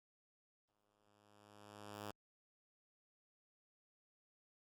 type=tone with exponential growth; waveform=5% pulse; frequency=103.83 Hz; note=G#2; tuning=in tune; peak=-34 dBFS; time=0.68-2.11 s; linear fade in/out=5 ms; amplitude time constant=310 ms; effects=Opus 32 kbps